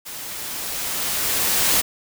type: noise with level ramp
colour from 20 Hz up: white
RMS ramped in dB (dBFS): -34 to -17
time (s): 0.05-1.82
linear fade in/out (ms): 20
effects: none